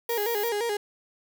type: tone with vibrato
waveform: 35% pulse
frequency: 440 Hz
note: A4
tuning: in tune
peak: -24 dBFS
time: 0.09-0.77 s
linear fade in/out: 5 ms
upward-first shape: square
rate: 5.8 Hz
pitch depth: 110 cents each way
type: high-pass noise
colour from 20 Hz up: pink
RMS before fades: -35 dBFS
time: 0.09-0.49 s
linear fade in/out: 0 ms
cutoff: 12000 Hz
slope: 96 dB/octave
effects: none